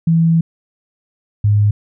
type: tone pair in turn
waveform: sine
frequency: 164.81 / 103.82 Hz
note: E3 / G#2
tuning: 0 / 0 cents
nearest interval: minor sixth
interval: 800 cents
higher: first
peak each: -9 dBFS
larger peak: neither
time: 0.07-0.41 / 1.44-1.71 s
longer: first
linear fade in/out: 5 ms
effects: none